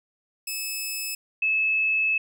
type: tone pair in turn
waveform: 10% pulse / sine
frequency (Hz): 2600 / 2600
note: E7 / E7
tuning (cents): -24 / -24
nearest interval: unison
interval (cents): 0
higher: neither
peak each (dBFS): -20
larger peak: neither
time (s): 0.47-1.15 / 1.42-2.18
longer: second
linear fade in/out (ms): 5
effects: none